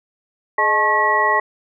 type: tone cluster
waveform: sine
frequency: 421.8 / 616 / 867 / 1086 / 1925 Hz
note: G#4 / D#5 / A5 / C#6 / B6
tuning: +27 / -17 / -26 / -36 / -45 cents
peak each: -25 / -24 / -20 / -18 / -18 dBFS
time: 0.58-1.4 s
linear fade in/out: 5 ms
effects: none